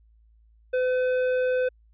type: tone with tanh clipping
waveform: sine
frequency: 507 Hz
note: B4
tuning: 45 cents sharp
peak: -23 dBFS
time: 0.73-1.69 s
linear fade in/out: 10 ms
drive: 11 dB
effects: added 55 Hz sine -55 dBFS peak until 1.93 s + resampled to 8000 Hz